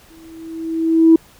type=tone with exponential growth; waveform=sine; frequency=325.7 Hz; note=E4; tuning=21 cents flat; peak=-3 dBFS; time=0.1-1.16 s; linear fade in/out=5 ms; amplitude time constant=230 ms; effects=tanh soft clip ceiling 0 dBFS + pink hiss -48 dBFS RMS until 1.39 s